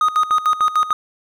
triangle tone with tremolo, 1244.5 Hz, D#6, in tune, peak -10 dBFS, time 0.01-0.93 s, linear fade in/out 2 ms, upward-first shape square, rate 6.7 Hz, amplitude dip 80%, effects none

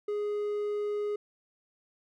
triangle tone, 415.3 Hz, G#4, in tune, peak -27 dBFS, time 0.08-1.16 s, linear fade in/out 5 ms, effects none

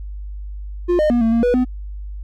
triangle tone with pitch steps, 352.5 / 610 / 239.8 / 226.2 / 231.5 / 488.8 / 252 Hz, F4 / D#5 / A#3 / A3 / A#3 / B4 / B3, +16 / -34 / +49 / +48 / -12 / -18 / +35 cents, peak -11 dBFS, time 0.88-1.65 s, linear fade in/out 20 ms, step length 110 ms, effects added 50 Hz sine -27 dBFS peak until 2.23 s

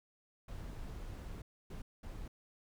brown noise bursts at uneven times, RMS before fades -45 dBFS, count 3, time 0.48-1.42 / 1.7-1.82 / 2.03-2.28 s, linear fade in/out 5 ms, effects none

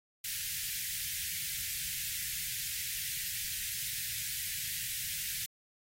white band-stop noise, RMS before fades -37 dBFS, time 0.24-5.46 s, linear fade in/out 5 ms, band 160 to 1700 Hz, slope 48 dB/octave, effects AAC 48 kbps

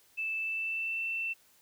sine tone with pitch glide, 2637 to 2680 Hz, E7 to E7, 0 to +28 cents, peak -31 dBFS, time 0.17-1.34 s, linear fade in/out 20 ms, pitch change +28 cents, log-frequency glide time 0.36-1.05 s, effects white hiss -64 dBFS RMS until 1.61 s

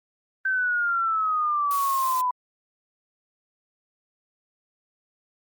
sine exponential sweep, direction down, 1556 to 987.8 Hz, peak -21 dBFS, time 0.45-2.31 s, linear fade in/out 5 ms
blue noise, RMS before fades -34 dBFS, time 1.71-2.21 s, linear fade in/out 0 ms
effects Opus 24 kbps

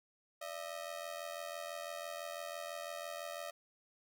sawtooth ring-modulated tone, 629 Hz, D#5, 19 cents sharp, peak -35 dBFS, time 0.41-3.51 s, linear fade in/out 10 ms, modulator 43 Hz, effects none

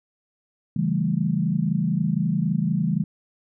sine chord, A dominant seventh, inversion first, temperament equal, 138.59 / 164.81 / 196 / 220 Hz, C#3 / E3 / G3 / A3, 0 / 0 / 0 / 0 cents, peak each -28 / -23 / -25 / -28 dBFS, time 0.76-3.04 s, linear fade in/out 5 ms, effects none

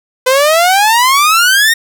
sawtooth exponential sweep, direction up, 502 to 1875 Hz, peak -3 dBFS, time 0.26-1.74 s, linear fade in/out 10 ms, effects none

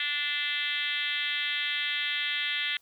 sine tone with frequency modulation, 2637 Hz, E7, in tune, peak -27 dBFS, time 0-2.77 s, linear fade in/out 2 ms, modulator 295 Hz, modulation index 3.4, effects white hiss -65 dBFS RMS until 2.81 s

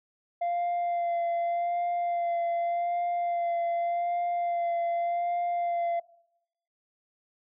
sine tone with vibrato, 692 Hz, F5, 16 cents flat, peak -23 dBFS, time 0.41-6 s, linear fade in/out 10 ms, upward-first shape sine, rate 0.85 Hz, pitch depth 18 cents each way, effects noise-tail reverb RT60 0.8 s tail -21 dB re dry + tanh soft clip ceiling -25 dBFS

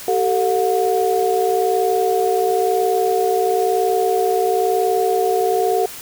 sine tone cluster, 385.4 / 446.4 / 722 Hz, G4 / A4 / F#5, -29 / +25 / -43 cents, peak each -19 dBFS, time 0.08-5.86 s, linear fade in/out 2 ms, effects white hiss -34 dBFS RMS until 6.01 s

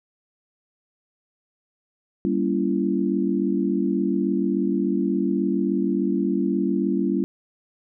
sine chord, G diminished seventh, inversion none, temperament just, 196 / 235.2 / 282.2 / 338.7 Hz, G3 / Bb3 / Db4 / Fb4, 0 / +16 / +31 / +47 cents, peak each -24 / -27 / -25 / -25 dBFS, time 2.25-7.24 s, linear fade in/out 0 ms, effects none

